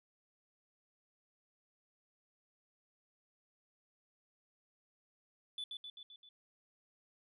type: tone with echo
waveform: sine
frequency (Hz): 3478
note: A7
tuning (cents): -21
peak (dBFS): -37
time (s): 5.58-5.64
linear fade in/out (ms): 2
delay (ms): 130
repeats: 5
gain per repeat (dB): -4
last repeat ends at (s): 6.29
effects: tanh soft clip ceiling -38 dBFS